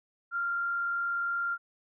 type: tone with frequency modulation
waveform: sine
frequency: 1390 Hz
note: F6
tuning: 9 cents flat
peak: -28 dBFS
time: 0.31-1.58 s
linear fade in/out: 50 ms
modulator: 43 Hz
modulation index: 0.32
effects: none